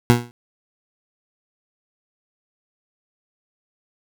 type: tone with exponential decay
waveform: 20% pulse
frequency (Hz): 120.1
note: B2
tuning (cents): -48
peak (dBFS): -3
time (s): 0.1-0.31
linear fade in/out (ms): 0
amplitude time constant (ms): 45
effects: none